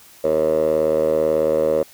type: tone with band-pass filter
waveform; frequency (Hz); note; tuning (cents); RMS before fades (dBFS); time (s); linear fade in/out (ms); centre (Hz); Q
10% pulse; 78.2; D#2; +9; -18; 0.24-1.83; 5; 530; 7.6
effects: white hiss -47 dBFS RMS until 1.93 s